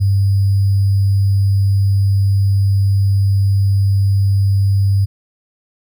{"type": "tone with sample-and-hold", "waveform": "sine", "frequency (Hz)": 98.3, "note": "G2", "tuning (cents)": 5, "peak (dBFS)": -10, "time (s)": [0, 5.06], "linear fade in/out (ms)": 20, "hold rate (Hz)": 4900, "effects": []}